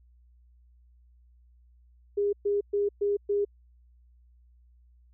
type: tone bursts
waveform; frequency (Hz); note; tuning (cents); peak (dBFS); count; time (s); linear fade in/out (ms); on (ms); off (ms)
sine; 406.9; G#4; -35; -23; 5; 2.17-3.45; 10; 160; 120
effects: added 60 Hz sine -56 dBFS peak until 5.13 s